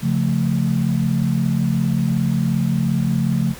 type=chord; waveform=sine; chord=Db augmented; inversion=none; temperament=equal with one note detuned; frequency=137.48 / 174.61 / 220 Hz; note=Db3 / F3 / A3; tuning=-14 / 0 / 0 cents; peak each=-20 / -20 / -21 dBFS; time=0.01-3.55 s; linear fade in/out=50 ms; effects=pink hiss -38 dBFS RMS until 3.59 s